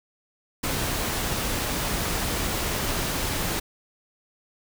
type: noise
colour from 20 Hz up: pink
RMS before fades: -27 dBFS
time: 0.63-3.6 s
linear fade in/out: 10 ms
effects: none